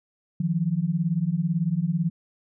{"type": "beating tone pair", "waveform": "sine", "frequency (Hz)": [157.7, 175.7], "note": ["D#3", "F3"], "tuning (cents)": [24, 11], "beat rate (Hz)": 18, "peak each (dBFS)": [-25, -24], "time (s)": [0.4, 2.1], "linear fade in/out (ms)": 5, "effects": []}